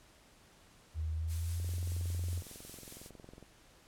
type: tone with pitch glide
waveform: sine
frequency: 79.1 to 86.76 Hz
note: D#2 to F2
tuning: +29 to -11 cents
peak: -33 dBFS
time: 0.94-2.43 s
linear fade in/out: 50 ms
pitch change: +160 cents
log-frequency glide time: 1.13-1.66 s
type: noise with tremolo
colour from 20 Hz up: blue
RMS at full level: -46 dBFS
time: 1.27-3.11 s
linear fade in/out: 50 ms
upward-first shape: sine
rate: 5 Hz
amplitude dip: 25%
type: click train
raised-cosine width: 2 ms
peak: -38 dBFS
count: 41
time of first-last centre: 1.6-3.426 s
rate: 21.9 Hz
effects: pink hiss -62 dBFS RMS until 3.87 s + low-pass 11000 Hz 12 dB/octave